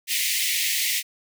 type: high-pass noise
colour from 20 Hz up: pink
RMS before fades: -24 dBFS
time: 0.07-1.03 s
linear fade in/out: 50 ms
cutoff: 1900 Hz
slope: 96 dB/octave
effects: none